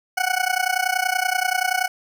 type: tone with amplitude modulation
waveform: 20% pulse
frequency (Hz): 740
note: F#5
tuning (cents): 0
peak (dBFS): -11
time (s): 0.17-1.88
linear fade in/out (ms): 10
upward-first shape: sine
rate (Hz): 30.5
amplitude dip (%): 90
effects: none